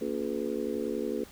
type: harmonic tone with a mistuned harmonic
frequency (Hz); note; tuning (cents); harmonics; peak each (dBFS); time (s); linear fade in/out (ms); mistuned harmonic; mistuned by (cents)
71.1; C#2; +45; 3 / 4 / 5 / 6 / 7; -36 / -37 / -36 / -34 / -37; 0.01-1.24; 5; 3; +140
effects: pink hiss -52 dBFS RMS until 1.31 s